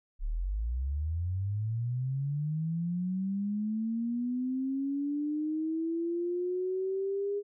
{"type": "linear sweep", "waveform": "sine", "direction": "up", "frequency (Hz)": [32.7, 409.7], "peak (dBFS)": -29, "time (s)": [0.19, 7.43], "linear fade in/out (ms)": 50, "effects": []}